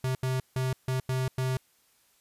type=tone bursts at uneven times; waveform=square; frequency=129.7 Hz; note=C3; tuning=15 cents flat; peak=-27 dBFS; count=6; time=0.04-0.15 / 0.23-0.4 / 0.56-0.73 / 0.88-1 / 1.09-1.28 / 1.38-1.57 s; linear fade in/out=2 ms; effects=white hiss -66 dBFS RMS until 2.2 s + resampled to 32000 Hz